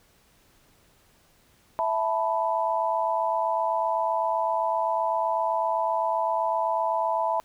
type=chord; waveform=sine; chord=E suspended fourth; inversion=none; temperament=equal; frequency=659.3 / 880 / 987.8 Hz; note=E5 / A5 / B5; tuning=0 / 0 / 0 cents; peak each=-27 dBFS; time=1.79-7.4 s; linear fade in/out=0 ms; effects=pink hiss -61 dBFS RMS until 7.44 s